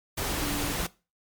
sine tone in noise, 290.4 Hz, D4, 19 cents flat, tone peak -33 dBFS, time 0.41-0.73 s, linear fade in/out 10 ms, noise pink, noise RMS -30 dBFS, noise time 0.17-0.87 s, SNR -6 dB, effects noise-tail reverb RT60 0.3 s tail -20 dB re dry + MP3 96 kbps

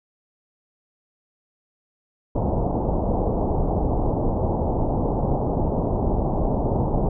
pink low-pass noise, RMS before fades -22 dBFS, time 2.35-7.09 s, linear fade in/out 5 ms, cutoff 890 Hz, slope 48 dB/octave, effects none

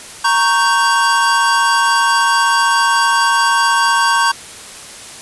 square chord, G diminished, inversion first, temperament equal with one note detuned, 932.3 / 1108.7 / 1555.4 Hz, Bb5 / Db6 / G6, 0 / 0 / -14 cents, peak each -16 dBFS, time 0.24-4.32 s, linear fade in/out 10 ms, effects white hiss -33 dBFS RMS until 5.21 s + resampled to 24000 Hz

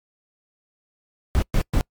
brown noise bursts, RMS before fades -18 dBFS, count 3, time 1.35-1.809 s, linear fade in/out 0 ms, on 73 ms, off 120 ms, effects noise-tail reverb RT60 0.1 s tail -26 dB re dry + MP3 96 kbps

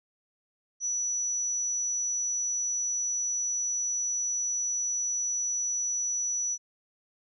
sine tone, 5910 Hz, F#8, 3 cents flat, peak -27 dBFS, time 0.8-6.58 s, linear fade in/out 50 ms, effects none

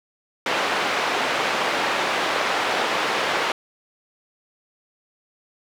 pink band-pass noise, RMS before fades -23 dBFS, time 0.46-3.52 s, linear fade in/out 2 ms, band 510 to 3100 Hz, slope 12 dB/octave, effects none

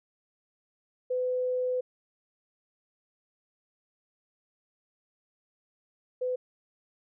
sine tone pair in turn, 504 / 504 Hz, B4 / B4, +35 / +35 cents, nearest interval unison, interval 0 cents, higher neither, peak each -26 / -27 dBFS, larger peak first, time 1.1-1.81 / 6.21-6.36 s, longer first, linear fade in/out 10 ms, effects none

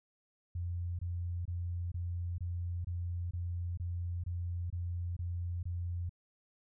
sine tone bursts, 87.31 Hz, F2, in tune, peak -34 dBFS, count 12, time 0.55-6.094 s, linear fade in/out 5 ms, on 440 ms, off 24 ms, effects none

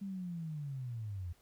sine linear sweep, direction down, 200.5 to 83 Hz, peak -38 dBFS, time 0.01-1.33 s, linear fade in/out 10 ms, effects pink hiss -69 dBFS RMS until 1.41 s

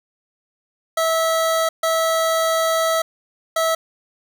25% pulse tone bursts at uneven times, 651 Hz, E5, 22 cents flat, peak -13 dBFS, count 3, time 0.97-1.69 / 1.83-3.02 / 3.56-3.75 s, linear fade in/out 5 ms, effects none

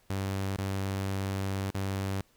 sawtooth tone with dropouts, 97.1 Hz, G2, 16 cents flat, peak -26 dBFS, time 0.1-2.21 s, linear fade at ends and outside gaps 0 ms, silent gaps 0.562-0.586 / 1.703-1.746 s, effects pink hiss -66 dBFS RMS until 2.36 s

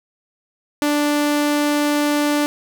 sawtooth tone, 293.7 Hz, D4, in tune, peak -12 dBFS, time 0.82-2.46 s, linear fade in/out 0 ms, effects 9-bit

